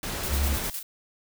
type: noise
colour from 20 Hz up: pink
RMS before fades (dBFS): -32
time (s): 0.03-0.7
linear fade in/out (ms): 2
type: noise with tremolo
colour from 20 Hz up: blue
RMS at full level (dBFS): -33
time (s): 0.23-0.83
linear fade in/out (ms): 5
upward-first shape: square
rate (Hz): 9.8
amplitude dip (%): 55
type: tone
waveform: triangle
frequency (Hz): 70.2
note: C#2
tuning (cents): +22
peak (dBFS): -21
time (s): 0.28-0.58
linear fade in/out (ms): 50
effects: none

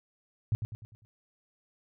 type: tone with echo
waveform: sine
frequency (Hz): 108.9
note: A2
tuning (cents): -17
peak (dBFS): -23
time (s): 0.52-0.55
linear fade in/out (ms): 0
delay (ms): 100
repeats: 5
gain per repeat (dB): -7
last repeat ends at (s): 1.05
effects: none

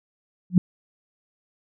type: tone with exponential growth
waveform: sine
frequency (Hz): 180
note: F#3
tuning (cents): -47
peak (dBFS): -7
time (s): 0.5-0.58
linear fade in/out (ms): 2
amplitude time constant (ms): 16
effects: none

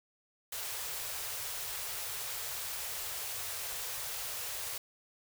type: band-stop noise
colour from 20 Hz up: white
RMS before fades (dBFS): -39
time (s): 0.52-4.78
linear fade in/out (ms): 5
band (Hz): 140 to 400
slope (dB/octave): 48
effects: none

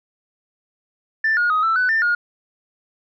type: tone with pitch steps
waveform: sine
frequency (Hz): 1772 / 1435 / 1256 / 1328 / 1497 / 1791 / 1430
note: A6 / F6 / D#6 / E6 / F#6 / A6 / F6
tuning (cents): +12 / +47 / +16 / +12 / +20 / +30 / +41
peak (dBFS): -14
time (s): 1.24-2.15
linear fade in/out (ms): 5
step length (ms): 130
effects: tanh soft clip ceiling -12 dBFS

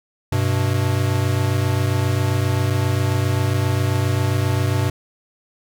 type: tone pair together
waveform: square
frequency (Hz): 98 / 125.49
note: G2 / B2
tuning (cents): 0 / +28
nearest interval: major third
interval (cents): 428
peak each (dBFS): -20 / -21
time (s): 0.32-4.9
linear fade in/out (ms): 5
effects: none

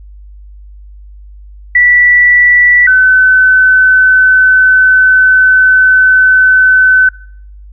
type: tone pair in turn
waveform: sine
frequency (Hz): 1958 / 1516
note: B6 / F#6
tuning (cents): -15 / +42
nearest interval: major third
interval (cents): 443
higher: first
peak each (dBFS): -3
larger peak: neither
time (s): 1.75-2.87 / 2.87-7.09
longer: second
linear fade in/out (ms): 5
effects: noise-tail reverb RT60 0.6 s tail -23 dB re dry + added 50 Hz sine -30 dBFS peak until 7.72 s

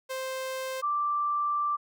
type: tone pair in turn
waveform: sawtooth / sine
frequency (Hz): 523.3 / 1174.8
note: C5 / D6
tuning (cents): 0 / 0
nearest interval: octave + major second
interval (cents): 1400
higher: second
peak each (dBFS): -28 / -25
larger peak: second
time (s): 0.09-0.82 / 0.82-1.77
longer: second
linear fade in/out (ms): 20
effects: none

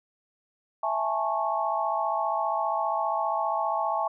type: chord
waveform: sine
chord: A major seventh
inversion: second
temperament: just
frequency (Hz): 660 / 825 / 880 / 1100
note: E5 / G#5 / A5 / C#6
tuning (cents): +2 / -12 / 0 / -14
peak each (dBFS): -30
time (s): 0.83-4.08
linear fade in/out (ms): 5
effects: none

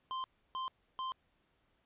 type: tone bursts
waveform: square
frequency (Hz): 1043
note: C6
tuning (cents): -6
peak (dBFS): -37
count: 3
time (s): 0.11-1.12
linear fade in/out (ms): 0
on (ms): 130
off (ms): 310
effects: pink hiss -75 dBFS RMS until 1.85 s + resampled to 8000 Hz

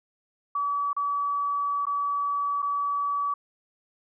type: tone with dropouts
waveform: sine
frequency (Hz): 1144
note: D6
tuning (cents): -46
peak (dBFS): -24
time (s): 0.55-3.34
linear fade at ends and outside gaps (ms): 5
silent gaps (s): 0.931-0.965 / 1.855-1.867 / 2.621-2.626
effects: none

